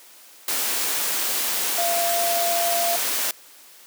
sine tone in noise, 687 Hz, F5, 29 cents flat, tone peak -22 dBFS, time 1.78-2.96 s, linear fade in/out 2 ms, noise white, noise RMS -24 dBFS, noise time 0.48-3.31 s, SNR -1 dB, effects white hiss -48 dBFS RMS until 3.86 s + high-pass 300 Hz 12 dB/octave

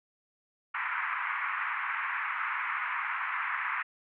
pink band-pass noise, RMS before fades -33 dBFS, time 0.74-3.83 s, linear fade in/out 10 ms, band 1000 to 2300 Hz, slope 48 dB/octave, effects none

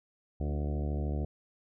harmonic tone with a mistuned harmonic, 73.42 Hz, D2, in tune, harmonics 1 / 2 / 3 / 4 / 5 / 6 / 7 / 8 / 9 / 10, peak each -31 / -37 / -41 / -43 / -45 / -47 / -48 / -49 / -50 / -51 dBFS, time 0.4-1.25 s, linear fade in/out 5 ms, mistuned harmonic 4, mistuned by +24 cents, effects none

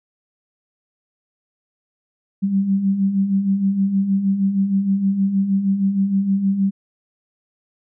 sine beating tone pair, 190.6 / 197 Hz, G3 / G3, -48 / +9 cents, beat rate 6.4 Hz, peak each -24 / -16 dBFS, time 2.42-6.71 s, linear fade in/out 20 ms, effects none

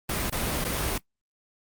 pink noise with dropouts, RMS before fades -28 dBFS, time 0.09-0.98 s, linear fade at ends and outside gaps 5 ms, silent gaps 0.3-0.323 / 0.643-0.648 s, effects noise-tail reverb RT60 0.1 s tail -20 dB re dry + Opus 32 kbps

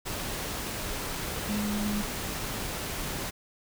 sine tone in noise, 208.3 Hz, G#3, 5 cents sharp, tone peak -28 dBFS, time 1.48-2.03 s, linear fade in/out 20 ms, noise pink, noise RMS -34 dBFS, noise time 0.05-3.31 s, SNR +3 dB, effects none

